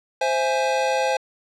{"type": "chord", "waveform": "square", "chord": "C augmented", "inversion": "none", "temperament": "equal with one note detuned", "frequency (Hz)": [523.3, 662.3, 830.6], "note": ["C5", "E5", "G#5"], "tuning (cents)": [0, 8, 0], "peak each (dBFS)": [-23, -28, -24], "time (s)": [0.21, 1.17], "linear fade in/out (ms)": 5, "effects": ["low-pass 6000 Hz 12 dB/octave"]}